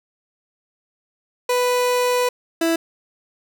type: tone pair in turn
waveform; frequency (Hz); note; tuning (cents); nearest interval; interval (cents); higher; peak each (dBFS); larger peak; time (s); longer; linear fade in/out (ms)
30% pulse; 494.7 / 330.2; B4 / E4; +3 / +3; perfect fifth; 700; first; -14; neither; 1.49-2.29 / 2.61-2.76; first; 5
effects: none